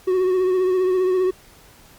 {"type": "tone with vibrato", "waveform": "triangle", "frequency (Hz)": 370, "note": "F#4", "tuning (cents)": 0, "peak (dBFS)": -14, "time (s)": [0.07, 1.31], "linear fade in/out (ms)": 10, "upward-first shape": "triangle", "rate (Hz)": 15, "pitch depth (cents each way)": 41, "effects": ["pink hiss -49 dBFS RMS until 1.98 s", "Opus 48 kbps"]}